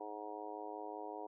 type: harmonic tone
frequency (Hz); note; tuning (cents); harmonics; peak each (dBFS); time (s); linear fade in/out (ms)
105.3; G#2; +24; 3 / 4 / 5 / 6 / 7 / 8 / 9; -51 / -49 / -52 / -54 / -48 / -55 / -50; 0-1.27; 10
effects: none